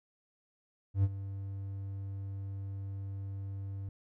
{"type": "tone with ADSR envelope", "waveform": "triangle", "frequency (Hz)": 98, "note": "G2", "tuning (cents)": 0, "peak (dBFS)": -20, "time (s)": [0.94, 3.89], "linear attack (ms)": 97, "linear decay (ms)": 43, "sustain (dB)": -15, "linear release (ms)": 3, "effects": []}